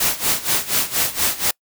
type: noise with tremolo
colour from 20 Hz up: white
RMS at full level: -17 dBFS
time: 0-1.51 s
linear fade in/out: 5 ms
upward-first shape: sine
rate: 4.2 Hz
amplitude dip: 85%
effects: noise-tail reverb RT60 0.1 s tail -26 dB re dry

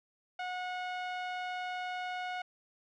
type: tone with low-pass filter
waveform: sawtooth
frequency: 729 Hz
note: F#5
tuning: 26 cents flat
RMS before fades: -38 dBFS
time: 0.39-2.42 s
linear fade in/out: 5 ms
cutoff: 2800 Hz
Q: 1.1
effects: none

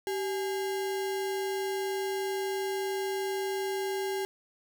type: tone with sample-and-hold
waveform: sine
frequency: 386.5 Hz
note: G4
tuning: 24 cents flat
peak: -29 dBFS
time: 0.07-4.25 s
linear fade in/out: 0 ms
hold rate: 1225 Hz
effects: none

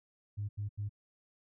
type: tone bursts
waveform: sine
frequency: 103 Hz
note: G#2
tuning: 14 cents flat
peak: -33 dBFS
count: 3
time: 0.37-0.894 s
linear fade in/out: 20 ms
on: 120 ms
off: 82 ms
effects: tanh soft clip ceiling -29 dBFS

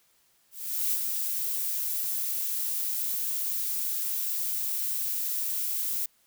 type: noise with ADSR envelope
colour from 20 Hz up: violet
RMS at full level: -26 dBFS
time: 0.51-6.06 s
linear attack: 410 ms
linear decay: 57 ms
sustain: -4 dB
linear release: 4 ms
effects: white hiss -66 dBFS RMS until 6.26 s

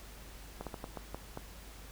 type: slowing click train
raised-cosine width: 1 ms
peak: -25 dBFS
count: 7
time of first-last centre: 0.61-1.374 s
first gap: 57 ms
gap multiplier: 1.32
effects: added 50 Hz sine -50 dBFS peak until 1.91 s + pink hiss -53 dBFS RMS until 1.91 s

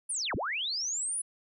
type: linear two-way sweep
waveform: sine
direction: down then up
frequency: 10170 to 32.32 to 10170 Hz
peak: -30 dBFS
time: 0.09-1.22 s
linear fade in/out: 10 ms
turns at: 0.35 s
effects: none

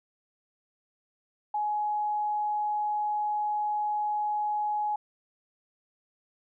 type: tone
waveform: sine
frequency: 840 Hz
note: G#5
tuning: 19 cents sharp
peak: -26 dBFS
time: 1.54-4.96 s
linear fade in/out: 5 ms
effects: none

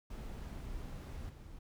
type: noise with level steps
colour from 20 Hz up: brown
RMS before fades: -44 / -51 dBFS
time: 0.1-1.59 s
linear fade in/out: 5 ms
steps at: 1.29 s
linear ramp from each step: 5 ms
effects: none

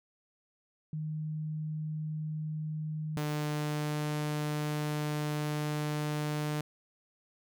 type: tone pair in turn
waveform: sine / sawtooth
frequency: 154.7 / 150.04 Hz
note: D#3 / D3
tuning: -10 / +37 cents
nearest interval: minor second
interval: 53 cents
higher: first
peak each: -33 / -27 dBFS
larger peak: second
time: 0.93-3.17 / 3.17-6.61 s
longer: second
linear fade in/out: 2 ms
effects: none

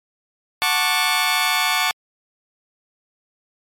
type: chord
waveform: 15% pulse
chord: D major seventh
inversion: first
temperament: just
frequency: 734.2 / 881 / 1101.2 / 1174.7 Hz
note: F#5 / A5 / C#6 / D6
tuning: -14 / +2 / -12 / 0 cents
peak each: -17 dBFS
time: 0.62-1.91 s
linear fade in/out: 0 ms
effects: MP3 64 kbps

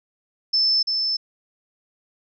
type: tone with echo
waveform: sine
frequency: 5274 Hz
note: E8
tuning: in tune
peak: -16 dBFS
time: 0.53-0.83 s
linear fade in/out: 10 ms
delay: 340 ms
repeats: 1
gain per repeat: -4 dB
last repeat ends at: 1.17 s
effects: none

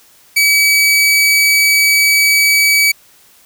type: tone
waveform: sawtooth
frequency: 2283 Hz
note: D7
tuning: 50 cents flat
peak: -5 dBFS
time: 0.36-2.92 s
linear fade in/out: 10 ms
effects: white hiss -47 dBFS RMS until 3.45 s

